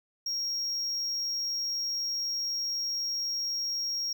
triangle tone, 5588 Hz, F8, in tune, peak -28 dBFS, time 0.26-4.13 s, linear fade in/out 5 ms, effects none

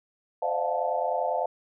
sine tone cluster, 517 / 600 / 688 / 718 / 876 Hz, C5 / D5 / F5 / F5 / A5, -21 / +37 / -26 / +48 / -8 cents, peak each -31 dBFS, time 0.42-1.46 s, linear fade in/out 5 ms, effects none

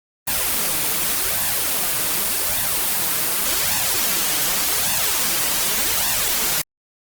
white noise with flanger, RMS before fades -20 dBFS, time 0.27-6.62 s, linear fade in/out 10 ms, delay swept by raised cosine 1.1 to 6.7 ms, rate 0.86 Hz, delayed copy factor +0.75, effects Opus 24 kbps

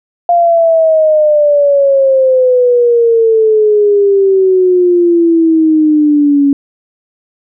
sine exponential sweep, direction down, 698.5 to 278.4 Hz, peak -5 dBFS, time 0.29-6.53 s, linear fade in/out 2 ms, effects none

